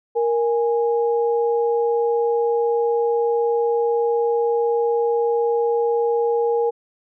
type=tone pair together; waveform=sine; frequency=468 / 826.5 Hz; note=A#4 / G#5; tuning=+7 / -9 cents; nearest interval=minor seventh; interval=984 cents; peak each=-17 / -25 dBFS; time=0.15-6.71 s; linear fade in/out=20 ms; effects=none